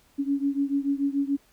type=beating tone pair; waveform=sine; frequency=277.4 / 284.3 Hz; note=C#4 / C#4; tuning=+1 / +44 cents; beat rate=6.9 Hz; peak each=-25 / -27 dBFS; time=0.18-1.37 s; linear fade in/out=20 ms; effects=pink hiss -61 dBFS RMS until 1.52 s